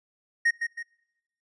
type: tone with echo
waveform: triangle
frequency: 1864.7 Hz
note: A#6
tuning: in tune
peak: -17 dBFS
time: 0.45-0.51 s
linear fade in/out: 10 ms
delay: 160 ms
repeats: 2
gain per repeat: -7 dB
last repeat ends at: 0.83 s
effects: noise-tail reverb RT60 0.9 s tail -24 dB re dry + resampled to 24000 Hz